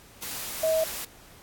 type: tone in noise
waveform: sine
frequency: 639 Hz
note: D#5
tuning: 46 cents sharp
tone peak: -21 dBFS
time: 0.63-0.84 s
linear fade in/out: 5 ms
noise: white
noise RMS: -35 dBFS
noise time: 0.22-1.05 s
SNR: +11 dB
effects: pink hiss -52 dBFS RMS until 1.42 s + AAC 64 kbps